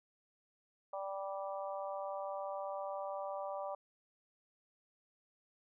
harmonic tone, 195.3 Hz, G3, 6 cents flat, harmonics 3 / 4 / 5 / 6, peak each -41 / -44 / -47 / -48 dBFS, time 0.93-3.75 s, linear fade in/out 5 ms, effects none

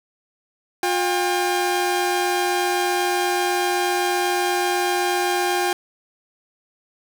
sawtooth tone pair together, 356.8 / 801.6 Hz, F4 / G5, +37 / +38 cents, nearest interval octave + major second, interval 1401 cents, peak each -18 dBFS, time 0.83-5.73 s, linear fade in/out 2 ms, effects none

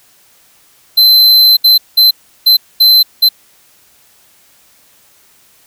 square tone bursts at uneven times, 4076 Hz, C8, 46 cents flat, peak -4 dBFS, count 6, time 0.97-1.57 / 1.64-1.78 / 1.97-2.11 / 2.46-2.57 / 2.8-3.03 / 3.22-3.29 s, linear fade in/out 10 ms, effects white hiss -48 dBFS RMS until 5.66 s

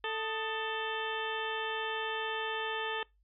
harmonic tone with a mistuned harmonic, 442.2 Hz, A4, 9 cents sharp, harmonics 1 / 2 / 3 / 4 / 5 / 6 / 7 / 8, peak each -38 / -39 / -42 / -39 / -51 / -43 / -42 / -45 dBFS, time 0.04-3.03 s, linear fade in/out 2 ms, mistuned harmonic 3, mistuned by -100 cents, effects noise-tail reverb RT60 0.2 s tail -23 dB re dry + added 50 Hz sine -66 dBFS peak until 3.23 s

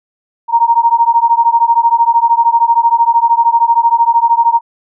sine beating tone pair, 925 / 938 Hz, A#5 / A#5, -14 / +11 cents, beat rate 13 Hz, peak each -10 dBFS, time 0.48-4.61 s, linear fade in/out 50 ms, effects none

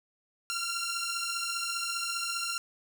10% pulse beating tone pair, 1370 / 1385 Hz, F6 / F6, -34 / -15 cents, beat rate 15 Hz, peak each -26 dBFS, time 0.5-2.58 s, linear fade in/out 0 ms, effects none

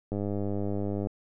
click train, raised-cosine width 2 ms, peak -19 dBFS, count 97, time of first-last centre 0.12-1.07 s, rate 101 Hz, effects none

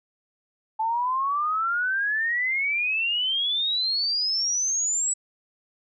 sine exponential sweep, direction up, 870 to 7902 Hz, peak -22 dBFS, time 0.79-5.14 s, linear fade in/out 10 ms, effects none

